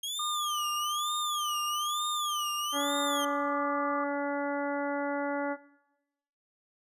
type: tone with vibrato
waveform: sawtooth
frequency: 3207 Hz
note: G7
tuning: 39 cents sharp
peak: -30 dBFS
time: 0.03-3.25 s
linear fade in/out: 5 ms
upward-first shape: sine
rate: 1.1 Hz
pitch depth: 230 cents each way
type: tone with pitch glide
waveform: sine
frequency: 1200 to 1178 Hz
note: D6 to D6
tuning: +37 to +5 cents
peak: -32 dBFS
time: 0.19-4.04 s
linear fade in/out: 5 ms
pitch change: -32 cents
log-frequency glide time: 2.17-3.59 s
type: harmonic tone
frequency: 284.7 Hz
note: C#4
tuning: 46 cents sharp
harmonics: 1 / 2 / 3 / 4 / 5 / 6 / 7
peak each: -33 / -34 / -36 / -43 / -39 / -44 / -45 dBFS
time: 2.72-5.57 s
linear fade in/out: 50 ms
effects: noise-tail reverb RT60 0.9 s tail -18 dB re dry + resampled to 32000 Hz